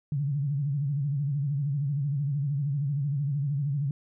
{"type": "tone with vibrato", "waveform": "sine", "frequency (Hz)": 141.9, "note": "C#3", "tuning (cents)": 41, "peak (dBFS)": -25, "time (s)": [0.12, 3.91], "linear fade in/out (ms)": 2, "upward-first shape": "sine", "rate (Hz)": 13, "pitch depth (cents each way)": 110, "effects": []}